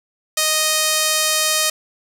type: tone with band-pass filter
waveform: sawtooth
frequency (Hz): 622.3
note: D#5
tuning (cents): 0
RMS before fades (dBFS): -18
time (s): 0.37-1.7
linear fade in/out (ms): 5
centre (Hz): 7800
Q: 0.72
effects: none